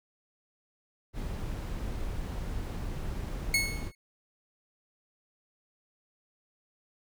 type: noise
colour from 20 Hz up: brown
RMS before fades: -35 dBFS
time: 1.13-3.92 s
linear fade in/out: 50 ms
type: tone with exponential decay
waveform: sawtooth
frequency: 2189 Hz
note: C#7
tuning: 22 cents flat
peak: -18 dBFS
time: 3.54-3.95 s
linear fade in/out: 2 ms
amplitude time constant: 88 ms
effects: none